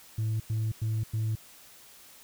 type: tone bursts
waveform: sine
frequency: 110 Hz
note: A2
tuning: in tune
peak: -24 dBFS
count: 4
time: 0.18-1.354 s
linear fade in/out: 5 ms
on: 220 ms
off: 98 ms
effects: tanh soft clip ceiling -25 dBFS + white hiss -53 dBFS RMS until 2.23 s